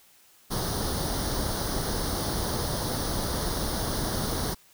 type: noise with comb filter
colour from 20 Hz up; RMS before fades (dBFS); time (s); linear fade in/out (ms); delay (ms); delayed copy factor
pink; -29; 0.5-4.55; 20; 0.2; +0.8
effects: white hiss -58 dBFS RMS until 4.73 s